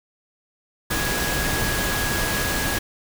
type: tone in noise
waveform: sine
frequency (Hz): 1661.2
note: G#6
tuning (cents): 0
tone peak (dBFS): -28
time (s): 0.9-2.79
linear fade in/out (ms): 10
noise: pink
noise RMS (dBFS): -24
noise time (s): 0.9-2.79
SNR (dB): -7
effects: none